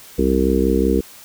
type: harmonic tone with a mistuned harmonic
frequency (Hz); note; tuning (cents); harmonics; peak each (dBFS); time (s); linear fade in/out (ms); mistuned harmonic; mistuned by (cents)
65.41; C2; 0; 1 / 3 / 4 / 5 / 6 / 7; -21 / -21 / -21 / -21 / -21 / -21; 0.18-1.01; 10; 1; -15
effects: white hiss -42 dBFS RMS until 1.24 s